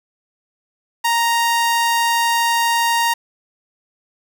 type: tone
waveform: sawtooth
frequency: 932.3 Hz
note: A#5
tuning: in tune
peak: -11 dBFS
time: 1.04-3.14 s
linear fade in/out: 10 ms
effects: 7-bit